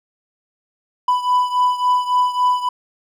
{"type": "beating tone pair", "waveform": "triangle", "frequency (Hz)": [993, 996.6], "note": ["B5", "B5"], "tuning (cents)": [9, 15], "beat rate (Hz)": 3.6, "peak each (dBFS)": [-14, -18], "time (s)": [1.08, 2.69], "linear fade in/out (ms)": 5, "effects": []}